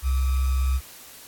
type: tone with sample-and-hold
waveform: sine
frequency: 65.41 Hz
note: C2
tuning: in tune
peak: -19 dBFS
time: 0.02-0.81 s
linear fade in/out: 50 ms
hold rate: 1225 Hz
effects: white hiss -45 dBFS RMS until 1.27 s + AAC 64 kbps